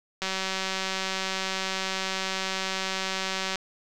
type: click train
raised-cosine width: 0.2 ms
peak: -12 dBFS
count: 635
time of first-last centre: 0.22-3.557 s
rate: 190 Hz
effects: none